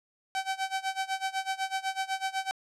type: tone with tremolo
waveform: sawtooth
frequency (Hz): 768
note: G5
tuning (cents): -36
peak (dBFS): -23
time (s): 0.35-2.51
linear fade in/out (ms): 0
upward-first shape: sine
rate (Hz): 8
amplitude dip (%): 90
effects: low-pass 8000 Hz 12 dB/octave